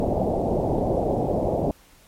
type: low-pass noise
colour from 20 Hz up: white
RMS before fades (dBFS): -23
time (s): 0-1.71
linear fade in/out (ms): 0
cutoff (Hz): 740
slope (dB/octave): 48
effects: pink hiss -54 dBFS RMS until 2.07 s + MP3 64 kbps